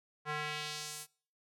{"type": "tone with band-pass filter sweep", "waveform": "square", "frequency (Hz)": 150.9, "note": "D3", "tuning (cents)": 47, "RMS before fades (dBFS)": -40, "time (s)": [0.25, 1.07], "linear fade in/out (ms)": 50, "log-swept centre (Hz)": [1300, 11000], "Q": 1.2, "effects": ["noise-tail reverb RT60 0.5 s tail -26 dB re dry"]}